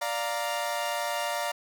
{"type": "chord", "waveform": "sawtooth", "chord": "Bb major", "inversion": "first", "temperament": "equal", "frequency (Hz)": [587.3, 698.5, 932.3], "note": ["D5", "F5", "Bb5"], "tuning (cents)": [0, 0, 0], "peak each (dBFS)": -29, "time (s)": [0.01, 1.52], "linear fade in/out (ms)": 10, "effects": []}